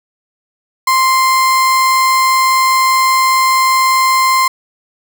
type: tone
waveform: 35% pulse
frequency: 1046.5 Hz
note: C6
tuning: in tune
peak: -7 dBFS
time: 0.87-4.48 s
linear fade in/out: 5 ms
effects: none